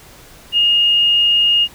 sine tone, 2847 Hz, F7, 33 cents sharp, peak -10 dBFS, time 0.52-1.68 s, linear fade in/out 50 ms, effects pink hiss -42 dBFS RMS until 1.74 s

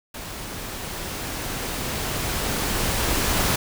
pink noise with level ramp, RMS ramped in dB -35 to -21 dBFS, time 0.14-3.56 s, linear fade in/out 5 ms, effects none

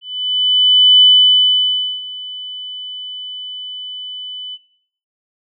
sine tone with ADSR envelope, 3000 Hz, F#7, 23 cents sharp, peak -4 dBFS, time 0.01-4.58 s, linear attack 1000 ms, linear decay 1000 ms, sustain -21 dB, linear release 41 ms, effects noise-tail reverb RT60 0.7 s tail -22 dB re dry

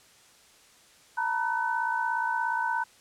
sine tone cluster, 906 / 963 / 1508 Hz, A#5 / B5 / F#6, -50 / -44 / +32 cents, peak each -30 dBFS, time 1.17-2.84 s, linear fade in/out 10 ms, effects white hiss -57 dBFS RMS until 3 s + low-pass 9000 Hz 12 dB/octave

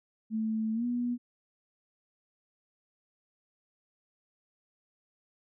sine tone with pitch glide, 220 to 242.7 Hz, A3 to B3, 0 to -30 cents, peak -28 dBFS, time 0.3-1.18 s, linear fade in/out 50 ms, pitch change +170 cents, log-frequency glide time 0.73-0.85 s, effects none

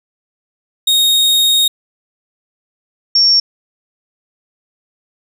40% pulse / sine tone pair in turn, 3729 / 5491 Hz, A#7 / F8, 0 / -30 cents, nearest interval perfect fifth, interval 670 cents, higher second, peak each -8 / -7 dBFS, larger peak second, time 0.87-1.68 / 3.15-3.4 s, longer first, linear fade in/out 5 ms, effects none

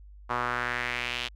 sawtooth tone with band-pass filter sweep, 122.2 Hz, B2, 18 cents flat, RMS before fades -31 dBFS, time 0.29-1.29 s, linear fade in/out 20 ms, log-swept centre 1100 to 3200 Hz, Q 2.7, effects added 50 Hz sine -46 dBFS peak until 1.35 s

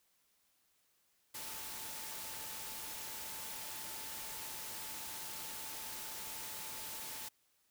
sine tone in noise, 880 Hz, A5, in tune, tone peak -56 dBFS, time 1.34-7.29 s, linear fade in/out 10 ms, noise white, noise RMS -45 dBFS, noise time 1.34-7.29 s, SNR -14 dB, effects white hiss -75 dBFS RMS until 7.7 s

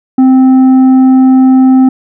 sine tone with tanh clipping, 260.6 Hz, C4, 7 cents flat, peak -3 dBFS, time 0.18-1.89 s, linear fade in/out 5 ms, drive 6 dB, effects none

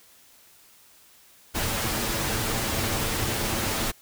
pink noise with comb filter, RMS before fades -27 dBFS, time 1.54-3.92 s, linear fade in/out 20 ms, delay 9 ms, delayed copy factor +0.5, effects white hiss -55 dBFS RMS until 4.01 s

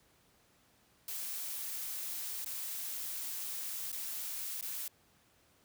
blue noise with dropouts, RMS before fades -40 dBFS, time 1.08-4.88 s, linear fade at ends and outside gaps 2 ms, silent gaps 2.447-2.46 / 3.918-3.927 / 4.611-4.625 s, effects pink hiss -68 dBFS RMS until 5.64 s + high-pass 60 Hz 12 dB/octave

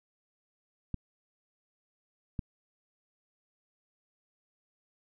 clicks, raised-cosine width 5 ms, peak -21 dBFS, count 2, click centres 0.943 / 2.392 s, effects none

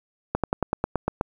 slowing click train, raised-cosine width 1 ms, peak -8 dBFS, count 9, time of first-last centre 0.35-1.211 s, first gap 87 ms, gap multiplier 1.06, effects 8-bit

